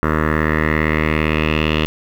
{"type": "tone with low-pass filter sweep", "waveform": "10% pulse", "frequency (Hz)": 77.6, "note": "D#2", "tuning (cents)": -4, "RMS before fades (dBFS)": -17, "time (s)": [0.03, 1.86], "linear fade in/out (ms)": 0, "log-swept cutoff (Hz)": [1500, 3000], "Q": 4.5, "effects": ["7-bit"]}